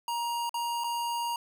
square tone with dropouts, 943 Hz, A#5, 20 cents sharp, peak -30 dBFS, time 0.08-1.36 s, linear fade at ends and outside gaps 2 ms, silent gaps 0.494-0.542 / 0.838-0.842 s, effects none

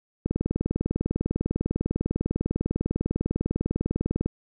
click train, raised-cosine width 3 ms, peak -13 dBFS, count 81, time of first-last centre 0.26-4.26 s, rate 20 Hz, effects none

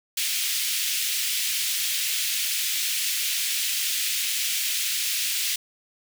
pink high-pass noise, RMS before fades -26 dBFS, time 0.17-5.56 s, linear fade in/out 5 ms, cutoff 2400 Hz, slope 24 dB/octave, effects none

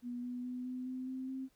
sine tone with pitch steps, 243.4 / 246.7 / 250 / 253.3 / 256.7 / 260.1 / 263.6 Hz, B3 / B3 / B3 / B3 / C4 / C4 / C4, -25 / -2 / +21 / +44 / -33 / -10 / +13 cents, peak -38 dBFS, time 0.02-1.49 s, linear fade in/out 50 ms, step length 210 ms, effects pink hiss -73 dBFS RMS until 1.55 s

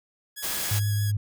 5% pulse tone with vibrato, 1668 Hz, G#6, 7 cents sharp, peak -24 dBFS, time 0.36-1.12 s, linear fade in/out 20 ms, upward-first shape sine, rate 6.4 Hz, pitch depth 16 cents each way
white noise, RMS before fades -30 dBFS, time 0.42-0.8 s, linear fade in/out 20 ms
sine tone, 103.83 Hz, G#2, in tune, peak -22 dBFS, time 0.71-1.17 s, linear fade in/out 5 ms
effects none

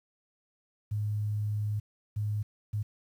sine tone bursts at uneven times, 105.1 Hz, G#2, 21 cents sharp, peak -28 dBFS, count 3, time 0.91-1.8 / 2.16-2.43 / 2.73-2.83 s, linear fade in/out 10 ms, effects 10-bit

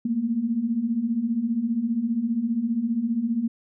sine beating tone pair, 220 / 235 Hz, A3 / A#3, 0 / +14 cents, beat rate 15 Hz, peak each -28 / -23 dBFS, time 0.05-3.48 s, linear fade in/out 5 ms, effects none

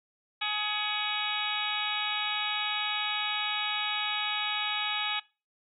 harmonic tone with a mistuned harmonic, 420.4 Hz, G#4, 21 cents sharp, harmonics 2 / 3 / 4 / 5 / 6 / 7 / 8 / 9, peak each -37 / -38 / -38 / -37 / -35 / -38 / -35 / -37 dBFS, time 0.41-5.2 s, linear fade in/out 10 ms, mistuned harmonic 5, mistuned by +110 cents, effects noise-tail reverb RT60 0.3 s tail -21 dB re dry

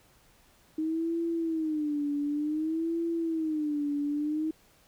sine tone with vibrato, 311.1 Hz, D#4, in tune, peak -27 dBFS, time 0.78-4.51 s, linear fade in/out 5 ms, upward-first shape sine, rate 0.55 Hz, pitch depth 130 cents each way, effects pink hiss -62 dBFS RMS until 4.87 s

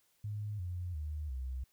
sine tone with pitch steps, 104.6 / 88.98 / 75.69 / 64.39 Hz, G#2 / F2 / D#2 / C2, +13 / +33 / -47 / -27 cents, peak -36 dBFS, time 0.24-1.64 s, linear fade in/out 5 ms, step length 350 ms, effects white hiss -73 dBFS RMS until 1.72 s

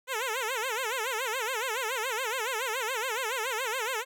10% pulse tone with vibrato, 479.1 Hz, A#4, 47 cents sharp, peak -21 dBFS, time 0.07-4.05 s, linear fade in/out 50 ms, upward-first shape sine, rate 7.1 Hz, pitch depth 200 cents each way, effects none

